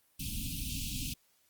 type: band-stop noise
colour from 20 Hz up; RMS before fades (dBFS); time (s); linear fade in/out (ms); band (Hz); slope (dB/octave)
pink; -37; 0.19-1.14; 10; 290 to 2500; 96
effects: white hiss -70 dBFS RMS until 1.49 s + Opus 32 kbps